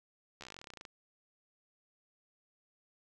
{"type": "slowing click train", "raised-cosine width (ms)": 0.2, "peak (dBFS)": -30, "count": 19, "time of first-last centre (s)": [0.41, 0.852], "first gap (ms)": 13, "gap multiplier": 1.07, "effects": []}